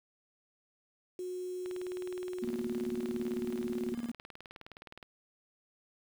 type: tone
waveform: sine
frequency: 364.1 Hz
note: F#4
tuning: 28 cents flat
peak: -36 dBFS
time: 1.19-3.94 s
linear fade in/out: 2 ms
type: click train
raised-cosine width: 0.3 ms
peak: -31 dBFS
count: 66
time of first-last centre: 1.66-5.028 s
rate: 19.3 Hz
type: tone with tremolo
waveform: sine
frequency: 236 Hz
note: A#3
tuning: 22 cents sharp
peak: -32 dBFS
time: 2.42-4.12 s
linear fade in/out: 10 ms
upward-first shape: square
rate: 18 Hz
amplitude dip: 75%
effects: 9-bit